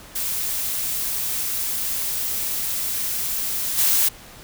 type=noise with level steps; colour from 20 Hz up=blue; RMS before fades=-25 / -18 dBFS; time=0.15-4.09 s; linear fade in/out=10 ms; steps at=3.77 s; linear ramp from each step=20 ms; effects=pink hiss -43 dBFS RMS until 4.43 s